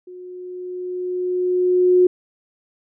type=tone with level ramp; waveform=sine; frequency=362.6 Hz; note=F#4; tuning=35 cents flat; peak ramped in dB=-35 to -9 dBFS; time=0.07-2.07 s; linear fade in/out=5 ms; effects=none